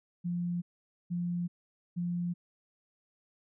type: tone bursts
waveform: sine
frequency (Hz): 174.61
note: F3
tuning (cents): 0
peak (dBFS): -30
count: 3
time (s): 0.24-2.34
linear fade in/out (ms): 20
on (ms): 380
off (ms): 480
effects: none